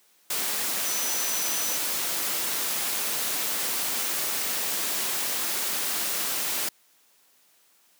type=tone in noise; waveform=sine; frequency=5980 Hz; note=F#8; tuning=17 cents sharp; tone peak=-31 dBFS; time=0.85-1.77 s; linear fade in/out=5 ms; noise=white; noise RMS=-28 dBFS; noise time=0.3-6.69 s; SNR=-6 dB; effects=white hiss -62 dBFS RMS until 7.99 s + high-pass 200 Hz 12 dB/octave